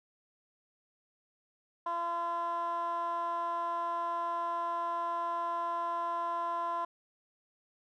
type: tone with band-pass filter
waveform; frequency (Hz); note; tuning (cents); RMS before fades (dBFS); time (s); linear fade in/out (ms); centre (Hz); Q
15% pulse; 340.9; F4; -42; -34; 1.86-6.85; 5; 930; 5.8
effects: none